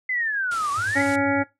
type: linear two-way sweep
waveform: sine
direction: down then up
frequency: 2055 to 1108.7 to 2055 Hz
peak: -22 dBFS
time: 0.09-1.02 s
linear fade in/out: 5 ms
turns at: 0.72 s
type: low-pass noise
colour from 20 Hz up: white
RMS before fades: -39 dBFS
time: 0.51-1.16 s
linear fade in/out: 5 ms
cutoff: 10000 Hz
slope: 48 dB/octave
type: tone with tremolo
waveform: sine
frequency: 102.2 Hz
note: G#2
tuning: 27 cents flat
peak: -30 dBFS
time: 0.77-1.45 s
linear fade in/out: 10 ms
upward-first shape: triangle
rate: 10 Hz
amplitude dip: 100%
type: harmonic tone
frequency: 279.5 Hz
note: C#4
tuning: 14 cents sharp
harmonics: 1 / 2 / 3 / 5 / 6 / 7 / 8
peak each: -22 / -25 / -27 / -29 / -30 / -30 / -31 dBFS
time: 0.95-1.44 s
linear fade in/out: 20 ms
effects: noise-tail reverb RT60 0.2 s tail -18 dB re dry